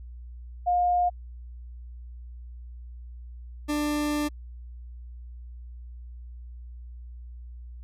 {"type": "tone pair in turn", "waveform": ["sine", "40% pulse"], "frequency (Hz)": [711, 296.5], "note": ["F5", "D4"], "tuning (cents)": [31, 17], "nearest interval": "octave + minor third", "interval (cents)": 1514, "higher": "first", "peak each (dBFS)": [-20, -24], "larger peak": "first", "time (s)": [[0.66, 1.1], [3.68, 4.29]], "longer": "second", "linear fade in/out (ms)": 20, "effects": ["added 60 Hz sine -39 dBFS peak until 7.83 s", "resampled to 32000 Hz"]}